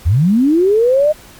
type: linear sweep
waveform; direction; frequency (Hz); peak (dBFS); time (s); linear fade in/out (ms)
sine; up; 69.3 to 622.3; -8; 0.05-1.13; 20
effects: pink hiss -40 dBFS RMS until 1.39 s + MP3 96 kbps